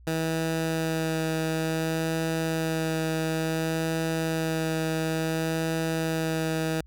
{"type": "tone with vibrato", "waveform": "15% pulse", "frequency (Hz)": 161.1, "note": "E3", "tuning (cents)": -39, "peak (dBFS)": -19, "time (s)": [0.07, 6.81], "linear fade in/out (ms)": 2, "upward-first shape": "sine", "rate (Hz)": 0.57, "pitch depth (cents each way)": 12, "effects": ["added 60 Hz sine -48 dBFS peak until 6.86 s"]}